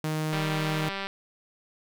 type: tone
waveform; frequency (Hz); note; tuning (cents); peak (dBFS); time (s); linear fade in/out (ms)
sawtooth; 155.56; D#3; 0; -23; 0.04-0.89; 2
type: click train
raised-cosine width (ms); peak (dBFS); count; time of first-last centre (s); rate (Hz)
0.3; -17; 146; 0.33-1.07; 196
effects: none